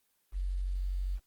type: tone with quantisation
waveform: sine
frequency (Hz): 46.25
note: F#1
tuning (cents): 0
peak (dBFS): -30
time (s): 0.32-1.2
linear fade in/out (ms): 50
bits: 10
effects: white hiss -74 dBFS RMS until 1.26 s + Opus 24 kbps